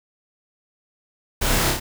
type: noise with echo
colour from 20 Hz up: pink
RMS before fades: -23 dBFS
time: 1.41-1.71 s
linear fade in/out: 10 ms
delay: 30 ms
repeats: 3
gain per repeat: -2 dB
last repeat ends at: 1.8 s
effects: none